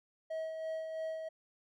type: tone with tremolo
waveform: triangle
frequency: 640 Hz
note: D#5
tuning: 49 cents sharp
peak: -33 dBFS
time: 0.3-1.29 s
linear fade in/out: 10 ms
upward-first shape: sine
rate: 3 Hz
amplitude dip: 40%
effects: none